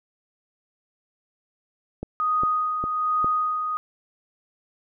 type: click train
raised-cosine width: 2 ms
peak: -17 dBFS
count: 4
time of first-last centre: 2.03-3.245 s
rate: 2.47 Hz
type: tone with tremolo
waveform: sine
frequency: 1244.5 Hz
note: D#6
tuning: in tune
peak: -19 dBFS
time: 2.2-3.77 s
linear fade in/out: 0 ms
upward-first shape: sine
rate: 1.2 Hz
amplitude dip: 45%
effects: none